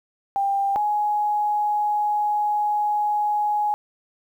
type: tone pair in turn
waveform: sine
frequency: 794 / 836.1 Hz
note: G5 / G#5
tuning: +22 / +11 cents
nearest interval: minor second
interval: 89 cents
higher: second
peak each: -19 dBFS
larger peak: neither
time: 0.36-0.76 / 0.76-3.74 s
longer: second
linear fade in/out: 0 ms
effects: 9-bit